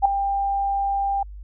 sine tone with ADSR envelope, 794 Hz, G5, 22 cents sharp, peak -9 dBFS, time 0.02-1.23 s, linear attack 33 ms, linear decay 4 ms, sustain -11 dB, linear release 4 ms, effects added 50 Hz sine -35 dBFS peak until 1.43 s

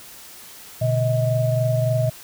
sine tone cluster, 121.5 / 145 / 634 Hz, B2 / D3 / D#5, -28 / -22 / +32 cents, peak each -19 / -27 / -22 dBFS, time 0.81-2.1 s, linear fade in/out 10 ms, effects white hiss -42 dBFS RMS until 2.23 s

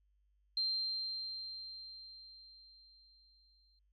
sine tone with exponential decay, 4157 Hz, C8, 12 cents flat, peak -31 dBFS, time 0.57-3.79 s, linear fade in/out 2 ms, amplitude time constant 700 ms, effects added 50 Hz sine -70 dBFS peak until 3.92 s + AAC 64 kbps

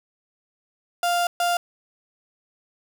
35% pulse tone bursts at uneven times, 698.5 Hz, F5, in tune, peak -18 dBFS, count 2, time 1.03-1.27 / 1.4-1.57 s, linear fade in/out 2 ms, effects none

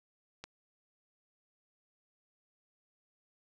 click, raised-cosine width 0.2 ms, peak -26 dBFS, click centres 0.44 s, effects none

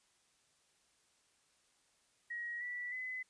sine tone with pitch steps, 1898 / 1958.1 / 2020 Hz, A#6 / B6 / B6, +31 / -15 / +39 cents, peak -39 dBFS, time 2.3-3.23 s, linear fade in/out 10 ms, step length 310 ms, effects white hiss -73 dBFS RMS until 3.29 s + resampled to 22050 Hz

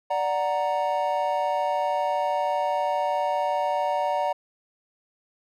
triangle chord, D augmented, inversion none, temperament equal, 587.3 / 740 / 932.3 Hz, D5 / F#5 / A#5, 0 / 0 / 0 cents, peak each -25 dBFS, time 0.1-4.33 s, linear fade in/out 10 ms, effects none

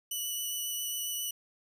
10% pulse tone with vibrato, 2960 Hz, F#7, in tune, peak -25 dBFS, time 0.11-1.31 s, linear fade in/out 5 ms, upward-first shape sine, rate 7.4 Hz, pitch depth 11 cents each way, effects none

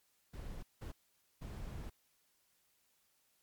brown noise bursts at uneven times, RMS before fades -45 dBFS, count 3, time 0.33-0.63 / 0.81-0.92 / 1.41-1.9 s, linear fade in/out 10 ms, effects white hiss -75 dBFS RMS until 3.42 s + MP3 96 kbps

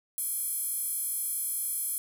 square tone with high-pass filter, 471.2 Hz, A#4, 19 cents sharp, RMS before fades -32 dBFS, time 0.18-1.98 s, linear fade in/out 0 ms, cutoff 11000 Hz, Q 5.1, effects none

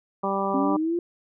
harmonic tone, 196 Hz, G3, in tune, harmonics 1 / 2 / 3 / 4 / 5 / 6, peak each -30 / -30 / -30 / -30 / -30 / -30 dBFS, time 0.23-0.77 s, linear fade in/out 10 ms
sine exponential sweep, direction up, 266.1 to 350.9 Hz, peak -22 dBFS, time 0.54-0.99 s, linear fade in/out 2 ms
effects none

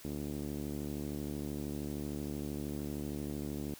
5% pulse tone with low-pass filter, 73 Hz, D2, 10 cents flat, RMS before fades -39 dBFS, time 0.05-3.74 s, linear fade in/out 0 ms, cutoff 290 Hz, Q 1.5, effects white hiss -54 dBFS RMS until 3.79 s

